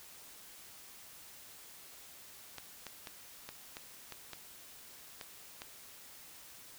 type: clicks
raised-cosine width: 0.2 ms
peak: -26 dBFS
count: 9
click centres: 2.583 / 2.867 / 3.072 / 3.49 / 3.769 / 4.123 / 4.333 / 5.212 / 5.619 s
effects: white hiss -54 dBFS RMS until 6.78 s